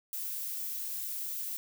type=noise with high-pass filter sweep; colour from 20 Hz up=violet; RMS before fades=-37 dBFS; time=0.13-1.57 s; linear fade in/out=0 ms; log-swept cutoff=890 to 1400 Hz; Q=0.84; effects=none